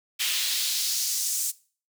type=noise with high-pass filter sweep; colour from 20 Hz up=pink; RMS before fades=-27 dBFS; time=0.19-1.52 s; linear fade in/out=20 ms; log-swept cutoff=2800 to 7600 Hz; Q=1.7; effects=noise-tail reverb RT60 0.4 s tail -20 dB re dry